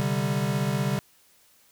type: chord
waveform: square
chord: C suspended second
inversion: none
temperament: equal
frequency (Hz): 130.81 / 146.83 / 196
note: C3 / D3 / G3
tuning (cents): 0 / 0 / 0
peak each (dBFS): -29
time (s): 0-0.99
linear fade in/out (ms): 0
effects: white hiss -60 dBFS RMS until 1.71 s